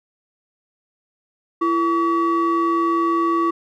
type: ring-modulated tone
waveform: triangle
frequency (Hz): 400.4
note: G4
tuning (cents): +37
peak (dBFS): -11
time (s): 1.61-3.51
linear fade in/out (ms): 10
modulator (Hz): 736
effects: none